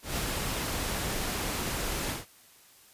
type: noise with ADSR envelope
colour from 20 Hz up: pink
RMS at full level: -30 dBFS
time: 0.02-2.26 s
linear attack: 160 ms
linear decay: 7 ms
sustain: -2 dB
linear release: 160 ms
effects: white hiss -57 dBFS RMS until 2.93 s + resampled to 32000 Hz